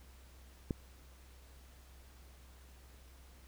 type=click; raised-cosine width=3 ms; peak=-21 dBFS; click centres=0.708 s; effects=added 64 Hz sine -56 dBFS peak until 3.47 s + pink hiss -63 dBFS RMS until 3.47 s